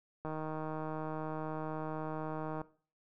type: click train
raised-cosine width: 1 ms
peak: -26 dBFS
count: 370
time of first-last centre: 0.25-2.615 s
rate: 156 Hz
effects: noise-tail reverb RT60 0.4 s tail -18 dB re dry